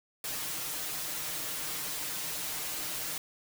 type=noise with comb filter; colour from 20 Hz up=white; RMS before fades=-36 dBFS; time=0.24-3.18 s; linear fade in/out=2 ms; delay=6.5 ms; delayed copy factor=+0.95; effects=none